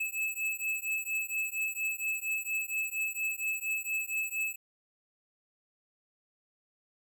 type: beating tone pair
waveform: square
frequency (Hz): 2601 / 2605.3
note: E7 / E7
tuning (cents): -24 / -21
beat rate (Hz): 4.3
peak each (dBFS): -35 / -35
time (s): 0-4.56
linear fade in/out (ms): 10
effects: none